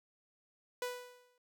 sawtooth tone with exponential decay, 493.9 Hz, B4, in tune, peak -30 dBFS, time 0.82-1.38 s, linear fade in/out 2 ms, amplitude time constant 120 ms, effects none

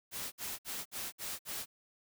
white noise bursts, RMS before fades -40 dBFS, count 6, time 0.11-1.66 s, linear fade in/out 50 ms, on 210 ms, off 58 ms, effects none

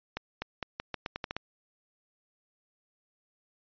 accelerating click train, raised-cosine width 0.3 ms, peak -17 dBFS, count 10, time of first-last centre 0.17-1.366 s, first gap 250 ms, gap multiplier 0.83, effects resampled to 11025 Hz

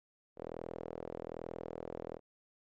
sawtooth tone with band-pass filter, 41.21 Hz, E1, in tune, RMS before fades -44 dBFS, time 0.36-2.2 s, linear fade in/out 50 ms, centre 500 Hz, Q 2.5, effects MP3 48 kbps

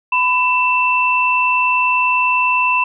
sine tone pair together, 1000 / 2670 Hz, B5 / E7, +21 / +22 cents, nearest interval octave + perfect fourth, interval 1701 cents, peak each -15 dBFS, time 0.12-2.84 s, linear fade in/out 5 ms, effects none

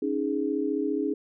sine chord, C# suspended second, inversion none, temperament just, 277.2 / 311.8 / 415.8 Hz, C#4 / D#4 / G#4, 0 / +4 / +2 cents, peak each -29 dBFS, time 0.02-1.14 s, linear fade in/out 5 ms, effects none

